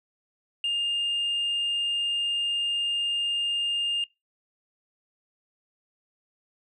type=tone; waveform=sine; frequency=2816 Hz; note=F7; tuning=14 cents sharp; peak=-22 dBFS; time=0.64-4.04 s; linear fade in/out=2 ms; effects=noise-tail reverb RT60 0.2 s tail -24 dB re dry + tanh soft clip ceiling -22 dBFS